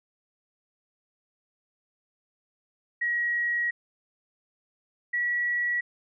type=tone pair in turn; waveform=sine; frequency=1905 / 1931.6 Hz; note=A#6 / B6; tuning=+37 / -39 cents; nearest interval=unison; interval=24 cents; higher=second; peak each=-24 dBFS; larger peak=neither; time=3.01-3.71 / 5.13-5.81 s; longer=first; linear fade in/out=10 ms; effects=none